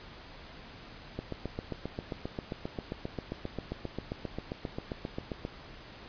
click train, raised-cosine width 2 ms, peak -21 dBFS, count 33, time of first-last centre 1.19-5.451 s, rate 7.51 Hz, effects pink hiss -49 dBFS RMS until 6.08 s + resampled to 11025 Hz

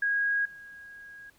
sine tone with level steps, 1643 Hz, G#6, 19 cents flat, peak -24 / -44 dBFS, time 0.02-1.3 s, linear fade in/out 5 ms, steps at 0.45 s, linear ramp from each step 5 ms, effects pink hiss -64 dBFS RMS until 1.38 s

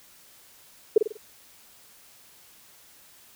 sine tone with echo, 430 Hz, A4, 40 cents flat, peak -11 dBFS, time 0.96-0.98 s, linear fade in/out 5 ms, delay 48 ms, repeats 4, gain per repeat -7 dB, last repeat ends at 1.172 s, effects white hiss -54 dBFS RMS until 3.35 s

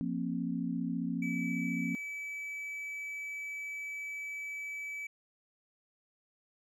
sine chord, F suspended fourth, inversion none, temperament equal with one note detuned, 174.61 / 233.1 / 267.7 Hz, F3 / Bb3 / C4, 0 / 0 / +40 cents, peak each -36 dBFS, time 0.01-1.95 s, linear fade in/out 0 ms
triangle tone, 2297 Hz, D7, 39 cents flat, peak -36 dBFS, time 1.22-5.07 s, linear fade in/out 5 ms
effects none

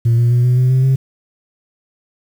sine tone with pitch steps, 116.54 / 119.13 / 121.77 / 124.47 / 127.23 / 130.06 / 132.94 Hz, A#2 / A#2 / B2 / B2 / C3 / C3 / C3, 0 / +38 / -24 / +14 / -48 / -10 / +28 cents, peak -7 dBFS, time 0.05-0.96 s, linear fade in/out 10 ms, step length 130 ms, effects tanh soft clip ceiling -8 dBFS + 7-bit

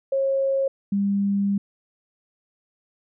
sine tone pair in turn, 542 / 199.76 Hz, C#5 / G3, -39 / +33 cents, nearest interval octave + perfect fourth, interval 1728 cents, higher first, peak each -19 dBFS, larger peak neither, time 0.12-0.68 / 0.92-1.58 s, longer second, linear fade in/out 5 ms, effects none

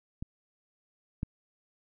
clicks, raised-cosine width 5 ms, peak -24 / -19 dBFS, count 2, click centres 0.225 / 1.231 s, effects none

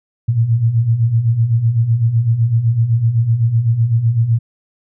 sine beating tone pair, 110 / 117.9 Hz, A2 / A#2, 0 / +20 cents, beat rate 7.9 Hz, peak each -18 / -12 dBFS, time 0.28-4.39 s, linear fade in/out 10 ms, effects none

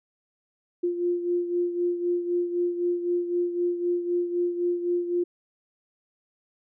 sine beating tone pair, 350 / 353.9 Hz, F4 / F4, +4 / +23 cents, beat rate 3.9 Hz, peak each -24 / -31 dBFS, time 0.83-5.24 s, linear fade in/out 10 ms, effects none

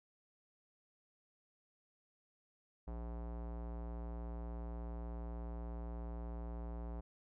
square tone with low-pass filter, 58.27 Hz, A#1, in tune, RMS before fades -44 dBFS, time 2.87-7.01 s, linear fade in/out 10 ms, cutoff 850 Hz, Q 1.4, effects none

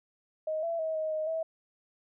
sine tone with pitch steps, 626 / 670 / 638 / 628 / 623 / 647 Hz, D#5 / E5 / D#5 / D#5 / D#5 / E5, +10 / +28 / +43 / +16 / +2 / -32 cents, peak -29 dBFS, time 0.47-1.43 s, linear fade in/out 5 ms, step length 160 ms, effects none

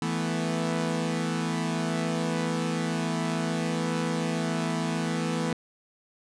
sawtooth chord, E suspended fourth, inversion none, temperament equal, 164.81 / 220 / 246.9 Hz, E3 / A3 / B3, 0 / 0 / 0 cents, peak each -25 / -28 / -28 dBFS, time 0.02-5.53 s, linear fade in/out 2 ms, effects resampled to 22050 Hz

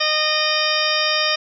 harmonic tone, 614 Hz, D#5, 23 cents flat, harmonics 1 / 2 / 3 / 4 / 5 / 6 / 8 / 9, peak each -25 / -25 / -25 / -25 / -25 / -25 / -25 / -25 dBFS, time 0-1.36 s, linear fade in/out 10 ms, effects none

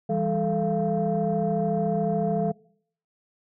sine tone cluster, 166.7 / 200.5 / 438.1 / 687 Hz, E3 / G3 / A4 / F5, +20 / +39 / -7 / -29 cents, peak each -27 dBFS, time 0.09-2.52 s, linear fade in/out 10 ms, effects noise-tail reverb RT60 0.6 s tail -22 dB re dry + tanh soft clip ceiling -15 dBFS

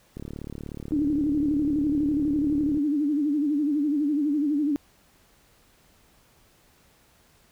click train, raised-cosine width 3 ms, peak -23 dBFS, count 96, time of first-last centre 0.17-2.773 s, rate 36.5 Hz
sine tone with vibrato, 293.7 Hz, D4, in tune, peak -21 dBFS, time 0.92-4.76 s, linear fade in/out 0 ms, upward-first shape sine, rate 12 Hz, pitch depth 92 cents each way
effects pink hiss -60 dBFS RMS until 7.51 s

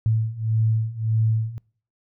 sine beating tone pair, 110 / 111.7 Hz, A2 / A2, 0 / +27 cents, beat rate 1.7 Hz, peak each -23 / -21 dBFS, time 0.06-1.58 s, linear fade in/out 0 ms, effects noise-tail reverb RT60 0.5 s tail -26 dB re dry

